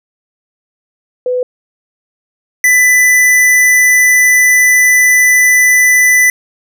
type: tone pair in turn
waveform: sine / square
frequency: 500 / 1993.7 Hz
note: B4 / B6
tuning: +21 / +16 cents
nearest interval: 2 octaves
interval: 2395 cents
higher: second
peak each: -11 / -6 dBFS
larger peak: second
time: 1.26-1.43 / 2.64-6.3 s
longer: second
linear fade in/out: 2 ms
effects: none